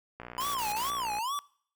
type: click train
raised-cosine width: 0.5 ms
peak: -26 dBFS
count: 60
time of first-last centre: 0.2-1.185 s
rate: 59.9 Hz
type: tone with vibrato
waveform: square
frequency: 978 Hz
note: B5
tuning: 17 cents flat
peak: -31 dBFS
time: 0.38-1.39 s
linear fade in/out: 0 ms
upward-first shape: sine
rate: 2.3 Hz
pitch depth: 290 cents each way
type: noise bursts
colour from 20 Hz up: white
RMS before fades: -39 dBFS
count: 3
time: 0.4-0.908 s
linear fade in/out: 10 ms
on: 150 ms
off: 29 ms
effects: noise-tail reverb RT60 0.6 s tail -24 dB re dry